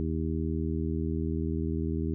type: harmonic tone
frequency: 80.1 Hz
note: E2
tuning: 49 cents flat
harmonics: 1 / 2 / 3 / 4 / 5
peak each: -31 / -34 / -34 / -35 / -38 dBFS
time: 0-2.14 s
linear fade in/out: 0 ms
effects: none